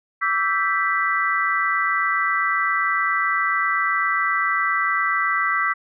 sine chord, E minor seventh, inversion third, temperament equal with one note detuned, 1151.1 / 1318.5 / 1568 / 1975.5 Hz, D6 / E6 / G6 / B6, -35 / 0 / 0 / 0 cents, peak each -24 / -24 / -26 / -22 dBFS, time 0.21-5.74 s, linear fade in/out 20 ms, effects none

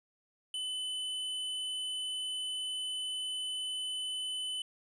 square tone, 3017 Hz, F#7, 33 cents sharp, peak -35 dBFS, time 0.54-4.62 s, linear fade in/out 2 ms, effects resampled to 22050 Hz

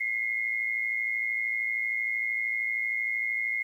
sine tone pair together, 2030 / 2143 Hz, B6 / C7, +47 / +41 cents, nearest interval minor second, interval 94 cents, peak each -32 / -28 dBFS, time 0-3.63 s, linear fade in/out 10 ms, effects 10-bit

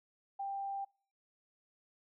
sine tone, 790 Hz, G5, 13 cents sharp, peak -36 dBFS, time 0.39-0.85 s, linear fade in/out 10 ms, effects noise-tail reverb RT60 0.4 s tail -25 dB re dry

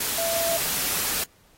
sine tone in noise, 668 Hz, E5, 23 cents sharp, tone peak -25 dBFS, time 0.18-0.57 s, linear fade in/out 5 ms, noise white, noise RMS -26 dBFS, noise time 0-1.24 s, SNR -2 dB, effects pink hiss -59 dBFS RMS until 1.57 s + AAC 48 kbps

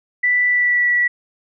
sine tone with pitch glide, 1975.5 to 1947.2 Hz, B6 to B6, 0 to -25 cents, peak -13 dBFS, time 0.23-1.08 s, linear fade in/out 10 ms, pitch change -25 cents, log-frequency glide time 0.47-0.87 s, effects none

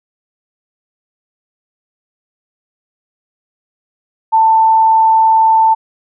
sine tone, 889 Hz, A5, 18 cents sharp, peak -6 dBFS, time 4.32-5.75 s, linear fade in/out 20 ms, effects none

